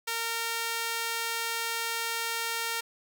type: tone with high-pass filter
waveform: sawtooth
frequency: 460 Hz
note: A#4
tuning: 23 cents flat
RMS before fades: -32 dBFS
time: 0.07-2.81 s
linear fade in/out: 10 ms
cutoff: 1300 Hz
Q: 0.61
effects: none